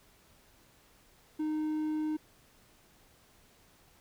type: tone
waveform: triangle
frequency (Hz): 308.3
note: D#4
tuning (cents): -16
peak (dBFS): -28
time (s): 1.39-2.17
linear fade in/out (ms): 10
effects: pink hiss -63 dBFS RMS until 4 s